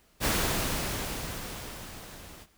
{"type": "noise with level ramp", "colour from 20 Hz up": "pink", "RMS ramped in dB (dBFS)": [-25, -49], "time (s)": [0.2, 2.47], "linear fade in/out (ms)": 50, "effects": ["pink hiss -64 dBFS RMS until 2.57 s"]}